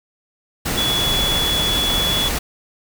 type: tone in noise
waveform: sine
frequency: 3400 Hz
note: G#7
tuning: 40 cents sharp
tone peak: -18 dBFS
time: 0.77-2.29 s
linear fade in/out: 10 ms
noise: pink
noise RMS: -22 dBFS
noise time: 0.65-2.39 s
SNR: +1 dB
effects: none

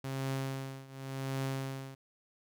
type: tone with tremolo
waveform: sawtooth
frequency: 134.4 Hz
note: C3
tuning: 47 cents sharp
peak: -28 dBFS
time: 0.04-1.95 s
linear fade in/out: 5 ms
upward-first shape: triangle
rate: 0.9 Hz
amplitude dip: 90%
effects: none

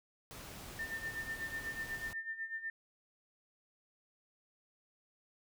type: noise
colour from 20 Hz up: pink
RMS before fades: -49 dBFS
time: 0.31-2.13 s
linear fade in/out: 0 ms
type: tone with tremolo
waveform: sine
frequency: 1802 Hz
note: A6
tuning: 41 cents sharp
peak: -36 dBFS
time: 0.79-2.7 s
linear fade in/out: 2 ms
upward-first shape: sine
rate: 8.1 Hz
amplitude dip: 75%
effects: none

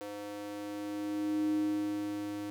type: tone with high-pass filter sweep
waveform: square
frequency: 102.8 Hz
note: G#2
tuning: 17 cents flat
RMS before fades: -35 dBFS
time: 0.01-2.5 s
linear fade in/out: 0 ms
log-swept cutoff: 420 to 250 Hz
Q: 8.5
effects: none

